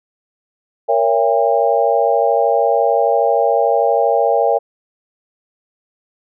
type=chord; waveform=sine; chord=A# diminished seventh; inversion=none; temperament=just; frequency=466.2 / 559.4 / 671.3 / 805.5 Hz; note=A#4 / C#5 / E5 / G5; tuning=0 / +16 / +31 / +47 cents; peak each=-17 dBFS; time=0.88-4.59 s; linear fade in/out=20 ms; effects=none